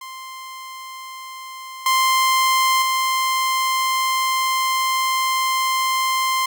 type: tone with level steps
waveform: sawtooth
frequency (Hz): 1046.5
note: C6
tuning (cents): 0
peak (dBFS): -29 / -11 / -14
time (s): 0.01-6.46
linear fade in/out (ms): 5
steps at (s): 1.86 / 2.82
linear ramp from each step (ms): 2
effects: none